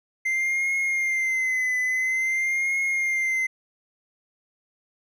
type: tone with vibrato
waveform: triangle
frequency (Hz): 2080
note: C7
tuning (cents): -11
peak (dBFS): -20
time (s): 0.25-3.47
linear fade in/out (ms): 10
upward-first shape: triangle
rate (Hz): 0.49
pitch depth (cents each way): 65
effects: none